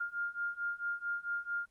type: beating tone pair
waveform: sine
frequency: 1404 / 1408.5 Hz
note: F6 / F6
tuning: +9 / +14 cents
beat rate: 4.5 Hz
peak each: -38 / -37 dBFS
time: 0-1.66 s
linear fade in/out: 10 ms
effects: pink hiss -74 dBFS RMS until 1.7 s + Opus 32 kbps